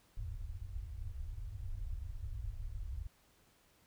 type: low-pass noise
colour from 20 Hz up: pink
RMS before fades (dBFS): -42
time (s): 0.17-3.07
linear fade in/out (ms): 5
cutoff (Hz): 110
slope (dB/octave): 96
effects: pink hiss -69 dBFS RMS until 3.86 s